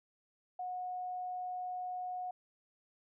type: tone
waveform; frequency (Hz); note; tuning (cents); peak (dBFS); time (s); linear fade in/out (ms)
sine; 729; F#5; -26; -37; 0.59-2.31; 5
effects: none